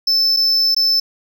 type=tone with dropouts; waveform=triangle; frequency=5274 Hz; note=E8; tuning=in tune; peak=-11 dBFS; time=0.07-1 s; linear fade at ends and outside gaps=5 ms; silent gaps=0.365-0.369 / 0.747-0.764 s; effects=none